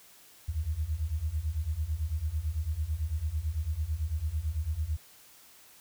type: beating tone pair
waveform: sine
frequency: 72.7 / 81.7 Hz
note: D2 / E2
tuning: -17 / -15 cents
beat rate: 9 Hz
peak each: -33 / -31 dBFS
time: 0.48-4.97 s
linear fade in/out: 10 ms
effects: white hiss -56 dBFS RMS until 5.8 s